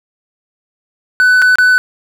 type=tone with dropouts; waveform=triangle; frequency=1499 Hz; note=F#6; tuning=22 cents sharp; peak=-4 dBFS; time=1.2-1.78 s; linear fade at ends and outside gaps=0 ms; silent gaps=1.418-1.422 / 1.556-1.585 s; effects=none